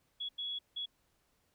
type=tone bursts at uneven times; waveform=sine; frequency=3363 Hz; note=G#7; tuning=21 cents sharp; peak=-36 dBFS; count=3; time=0.2-0.29 / 0.38-0.59 / 0.76-0.86 s; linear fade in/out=10 ms; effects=pink hiss -75 dBFS RMS until 1.54 s